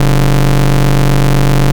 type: ring-modulated tone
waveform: 45% pulse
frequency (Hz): 79.9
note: D#2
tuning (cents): +47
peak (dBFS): -3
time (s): 0-1.72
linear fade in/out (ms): 5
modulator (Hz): 56
effects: none